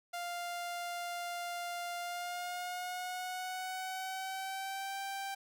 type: tone with pitch glide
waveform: sawtooth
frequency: 698.5 to 784 Hz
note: F5 to G5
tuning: 0 to 0 cents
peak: -34 dBFS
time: 0.13-5.35 s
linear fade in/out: 10 ms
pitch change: +200 cents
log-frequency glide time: 1.99-4.99 s
effects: none